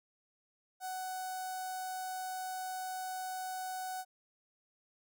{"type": "tone with notch filter", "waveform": "sawtooth", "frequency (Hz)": 746, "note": "F#5", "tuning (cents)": 14, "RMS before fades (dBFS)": -40, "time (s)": [0.8, 4.05], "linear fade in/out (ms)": 50, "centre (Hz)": 2500, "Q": 0.53, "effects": []}